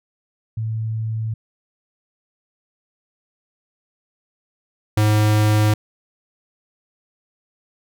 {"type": "tone pair in turn", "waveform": ["sine", "square"], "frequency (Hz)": [111, 106.44], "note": ["A2", "G#2"], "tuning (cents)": [16, 43], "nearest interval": "minor second", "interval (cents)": 73, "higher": "first", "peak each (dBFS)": [-21, -14], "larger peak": "second", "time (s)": [[0.57, 1.34], [4.97, 5.74]], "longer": "neither", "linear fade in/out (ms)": 5, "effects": []}